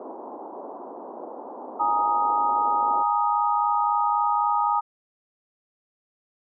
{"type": "band-pass noise", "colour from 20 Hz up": "white", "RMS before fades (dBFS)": -38, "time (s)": [0, 3.03], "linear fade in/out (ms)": 2, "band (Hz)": [240, 960], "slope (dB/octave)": 48}
{"type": "chord", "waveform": "sine", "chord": "Ab suspended second", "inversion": "none", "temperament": "just", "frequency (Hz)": [830.6, 934.4, 1245.9], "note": ["Ab5", "Bb5", "Eb6"], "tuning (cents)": [0, 4, 2], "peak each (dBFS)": -24, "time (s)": [1.79, 4.81], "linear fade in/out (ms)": 20}
{"effects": []}